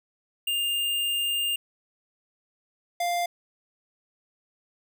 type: tone pair in turn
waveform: square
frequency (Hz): 2807 / 698.1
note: F7 / F5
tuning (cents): +8 / -1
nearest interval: 2 octaves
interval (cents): 2409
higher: first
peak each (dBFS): -25 / -25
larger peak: neither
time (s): 0.47-1.56 / 3-3.26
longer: first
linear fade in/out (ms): 5
effects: none